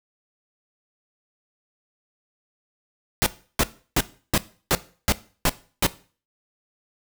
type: noise bursts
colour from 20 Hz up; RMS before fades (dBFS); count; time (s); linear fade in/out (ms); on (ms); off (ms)
pink; -19; 8; 3.22-5.866; 0; 42; 330
effects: noise-tail reverb RT60 0.4 s tail -17 dB re dry